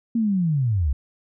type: linear sweep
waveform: sine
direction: down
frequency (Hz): 236.1 to 61.74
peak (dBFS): -18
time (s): 0.15-0.93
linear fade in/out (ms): 5
effects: none